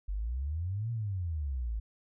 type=exponential two-way sweep; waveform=sine; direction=up then down; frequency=46.25 to 119 to 52 Hz; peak=-31 dBFS; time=0.08-1.8 s; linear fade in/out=10 ms; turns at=0.91 s; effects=none